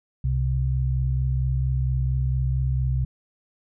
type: tone pair together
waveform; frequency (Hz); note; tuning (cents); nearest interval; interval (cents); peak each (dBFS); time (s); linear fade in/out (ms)
sine; 65.4 / 129.78; C2 / C3; 0 / -14; octave; 1186; -23; 0.24-3.05; 5
effects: none